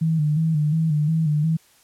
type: tone with vibrato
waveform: sine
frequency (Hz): 155.56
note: D#3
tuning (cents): 0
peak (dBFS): -17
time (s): 0.01-1.57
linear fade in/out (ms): 10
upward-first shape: square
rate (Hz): 2.8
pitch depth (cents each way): 62
effects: white hiss -56 dBFS RMS until 1.83 s + low-pass 12000 Hz 12 dB/octave